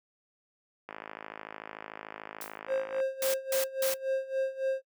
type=click train; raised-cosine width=0.5 ms; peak=-24 dBFS; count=114; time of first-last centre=0.89-3.002 s; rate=53.5 Hz
type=noise with exponential decay; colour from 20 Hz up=blue; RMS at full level=-37 dBFS; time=2.41-2.59 s; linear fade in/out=2 ms; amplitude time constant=38 ms
type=tone with tremolo; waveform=triangle; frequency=532 Hz; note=C5; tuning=29 cents sharp; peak=-23 dBFS; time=2.67-4.82 s; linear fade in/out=50 ms; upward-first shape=sine; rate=3.6 Hz; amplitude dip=85%
type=noise bursts; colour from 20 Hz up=white; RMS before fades=-33 dBFS; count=3; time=3.22-3.94 s; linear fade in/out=2 ms; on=120 ms; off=180 ms
effects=noise-tail reverb RT60 0.1 s tail -21 dB re dry + high-pass 300 Hz 12 dB/octave